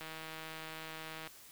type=click train; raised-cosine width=0.3 ms; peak=-29 dBFS; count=202; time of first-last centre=0.01-1.274 s; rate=159 Hz; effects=white hiss -56 dBFS RMS until 1.51 s